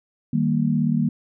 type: chord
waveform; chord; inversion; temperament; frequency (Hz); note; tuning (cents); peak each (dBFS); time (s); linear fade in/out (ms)
sine; Eb major; none; equal; 155.56 / 196 / 233.1; Eb3 / G3 / Bb3; 0 / 0 / 0; -22 / -24 / -21; 0.33-1.09; 5
effects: none